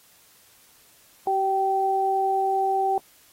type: tone pair together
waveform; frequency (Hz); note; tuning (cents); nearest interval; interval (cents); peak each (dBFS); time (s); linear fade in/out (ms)
sine; 384.1 / 774.7; G4 / G5; -35 / -21; octave; 1214; -26 / -21; 1.27-2.98; 2
effects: white hiss -56 dBFS RMS until 3.32 s + AAC 48 kbps